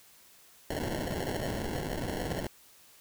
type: noise with sample-and-hold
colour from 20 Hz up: white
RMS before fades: -34 dBFS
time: 0.7-2.47 s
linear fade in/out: 5 ms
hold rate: 1225 Hz
effects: white hiss -58 dBFS RMS until 3 s